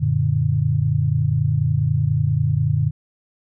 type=chord; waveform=sine; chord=Gb augmented; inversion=none; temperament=equal; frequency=92.5 / 116.54 / 146.83 Hz; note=Gb2 / Bb2 / D3; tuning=0 / 0 / 0 cents; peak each=-23 / -20 / -19 dBFS; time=0-2.91 s; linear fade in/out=20 ms; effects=none